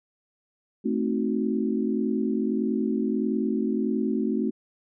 sine chord, A diminished seventh, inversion none, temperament equal, 220 / 261.6 / 311.1 / 370 Hz, A3 / C4 / Eb4 / Gb4, 0 / 0 / 0 / 0 cents, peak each -26 / -28 / -31 / -30 dBFS, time 0.84-4.51 s, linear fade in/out 20 ms, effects none

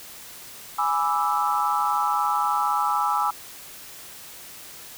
sine chord, E dominant seventh, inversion first, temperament equal, 830.6 / 987.8 / 1174.7 / 1318.5 Hz, G#5 / B5 / D6 / E6, 0 / 0 / 0 / 0 cents, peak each -25 / -27 / -27 / -25 dBFS, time 0.78-3.31 s, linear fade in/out 10 ms, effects white hiss -42 dBFS RMS until 4.97 s

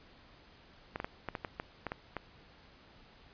clicks, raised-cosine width 0.5 ms, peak -21 dBFS, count 10, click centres 0.959 / 1.001 / 1.045 / 1.287 / 1.352 / 1.448 / 1.599 / 1.867 / 1.919 / 2.167 s, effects pink hiss -59 dBFS RMS until 3.33 s + resampled to 11025 Hz

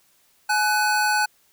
square tone pair together, 843.8 / 1494 Hz, G#5 / F#6, +27 / +16 cents, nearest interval minor seventh, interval 989 cents, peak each -22 dBFS, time 0.49-1.26 s, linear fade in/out 10 ms, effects white hiss -61 dBFS RMS until 1.52 s

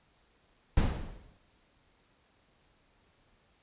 brown noise with exponential decay, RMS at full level -23 dBFS, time 0.77-1.37 s, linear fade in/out 1 ms, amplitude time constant 130 ms, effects pink hiss -68 dBFS RMS until 3.62 s + resampled to 8000 Hz

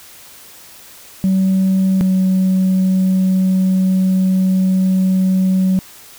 sine tone pair in turn, 190 / 187.71 Hz, F#3 / F#3, +46 / +25 cents, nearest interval unison, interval 21 cents, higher first, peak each -9 dBFS, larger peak neither, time 1.24-2.01 / 2.01-5.79 s, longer second, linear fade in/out 0 ms, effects tanh soft clip ceiling -9 dBFS + white hiss -40 dBFS RMS until 6.18 s

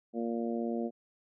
harmonic tone, 116.54 Hz, A#2, in tune, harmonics 2 / 3 / 4 / 5 / 6, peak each -33 / -37 / -39 / -41 / -43 dBFS, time 0.13-0.91 s, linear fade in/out 50 ms, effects none

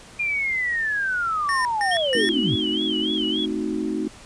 sine linear sweep, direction down, 2423 to 87.31 Hz, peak -21 dBFS, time 0.19-2.56 s, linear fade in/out 10 ms
square tone bursts, 1822 Hz, A#6, 40 cents flat, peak -23 dBFS, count 3, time 1.49-2.29 s, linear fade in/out 0 ms, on 160 ms, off 160 ms
sine tone with vibrato, 3136 Hz, G7, in tune, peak -24 dBFS, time 1.91-3.46 s, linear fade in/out 10 ms, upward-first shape sine, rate 3.5 Hz, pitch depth 130 cents each way
sine chord, A diminished seventh, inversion none, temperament equal, 220 / 261.6 / 311.1 / 370 Hz, A3 / C4 / Eb4 / Gb4, 0 / 0 / 0 / 0 cents, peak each -29 / -30 / -26 / -30 dBFS, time 2.15-4.08 s, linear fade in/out 2 ms
effects pink hiss -45 dBFS RMS until 4.25 s + resampled to 22050 Hz

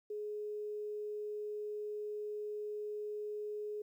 sine tone, 420 Hz, G#4, 19 cents sharp, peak -38 dBFS, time 0.1-3.82 s, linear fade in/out 5 ms, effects 12-bit

